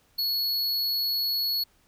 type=tone; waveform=square; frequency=4370 Hz; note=C#8; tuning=26 cents flat; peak=-25 dBFS; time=0.18-1.64 s; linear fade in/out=10 ms; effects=pink hiss -64 dBFS RMS until 1.87 s